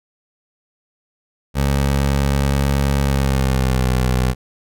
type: tone with pitch glide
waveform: 20% pulse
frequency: 69.3 to 63.18 Hz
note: C#2 to B1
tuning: 0 to +40 cents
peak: -10 dBFS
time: 1.54-4.35 s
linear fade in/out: 50 ms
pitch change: -160 cents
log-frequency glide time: 3.02-3.91 s
effects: none